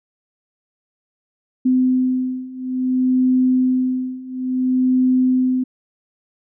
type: beating tone pair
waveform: sine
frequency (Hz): 255.4 / 255.98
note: C4 / C4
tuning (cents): -42 / -38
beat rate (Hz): 0.58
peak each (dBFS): -19 / -17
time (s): 1.65-5.64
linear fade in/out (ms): 10
effects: none